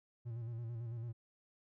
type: tone with vibrato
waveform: triangle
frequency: 116.54 Hz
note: A#2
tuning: in tune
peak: -38 dBFS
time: 0.25-1.13 s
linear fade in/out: 20 ms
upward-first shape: square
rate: 9 Hz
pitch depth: 48 cents each way
effects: none